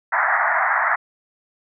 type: band-pass noise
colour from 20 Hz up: white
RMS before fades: -19 dBFS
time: 0.12-0.96 s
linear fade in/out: 10 ms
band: 650 to 2000 Hz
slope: 96 dB/octave
effects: none